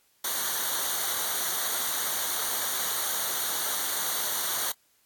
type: noise with comb filter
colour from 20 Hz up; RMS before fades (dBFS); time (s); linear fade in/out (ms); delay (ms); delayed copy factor
white; -29; 0.24-4.72; 5; 0.39; -0.75
effects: white hiss -66 dBFS RMS until 5.05 s + AAC 64 kbps